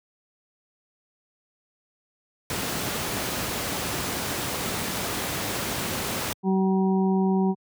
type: noise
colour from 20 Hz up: pink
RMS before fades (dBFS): -28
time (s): 2.5-6.33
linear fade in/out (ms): 2
type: harmonic tone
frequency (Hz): 190.3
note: F#3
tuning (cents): +49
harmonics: 1 / 2 / 4 / 5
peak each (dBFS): -20 / -26 / -32 / -34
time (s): 6.43-7.55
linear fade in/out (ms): 50
effects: high-pass 100 Hz 12 dB/octave